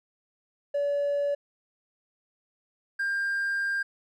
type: tone pair in turn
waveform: triangle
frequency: 572 / 1597.9 Hz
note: D5 / G6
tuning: -46 / +33 cents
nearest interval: octave + tritone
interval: 1779 cents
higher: second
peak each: -21 / -23 dBFS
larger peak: first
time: 0.74-1.35 / 2.99-3.83 s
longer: second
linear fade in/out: 10 ms
effects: tanh soft clip ceiling -20 dBFS